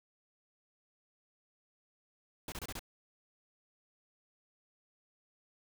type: noise bursts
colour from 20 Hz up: pink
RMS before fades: -42 dBFS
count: 5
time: 2.48-2.793 s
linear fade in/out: 2 ms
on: 41 ms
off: 27 ms
effects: none